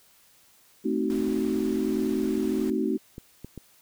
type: chord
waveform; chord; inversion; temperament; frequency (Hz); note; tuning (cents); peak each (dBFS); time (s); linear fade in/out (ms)
sine; A diminished seventh; none; equal with one note detuned; 220 / 261.6 / 311.1 / 376.5; A3 / C4 / Eb4 / Gb4; 0 / 0 / 0 / +30; -29; 0.84-2.98; 20
type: noise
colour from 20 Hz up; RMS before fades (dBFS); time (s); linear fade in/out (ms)
pink; -44; 1.1-2.7; 0
type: clicks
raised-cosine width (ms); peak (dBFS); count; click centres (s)
3; -25; 3; 3.181 / 3.446 / 3.577
effects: white hiss -59 dBFS RMS until 3.81 s